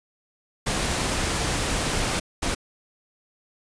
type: noise bursts at uneven times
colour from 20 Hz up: pink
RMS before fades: -25 dBFS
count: 2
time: 0.66-2.2 / 2.42-2.55 s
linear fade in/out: 10 ms
effects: resampled to 22050 Hz